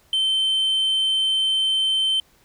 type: tone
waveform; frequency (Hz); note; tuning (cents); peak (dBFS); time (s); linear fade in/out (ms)
sine; 3095; G7; -23; -15; 0.13-2.2; 2
effects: tanh soft clip ceiling -17 dBFS + pink hiss -58 dBFS RMS until 2.44 s